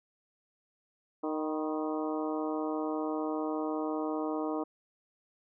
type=harmonic tone with a mistuned harmonic; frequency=154.8 Hz; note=D#3; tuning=9 cents flat; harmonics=2 / 3 / 4 / 5 / 6 / 7 / 8; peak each=-33 / -37 / -39 / -41 / -43 / -44 / -45 dBFS; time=1.23-4.64 s; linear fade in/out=10 ms; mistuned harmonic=6; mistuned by=+63 cents; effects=none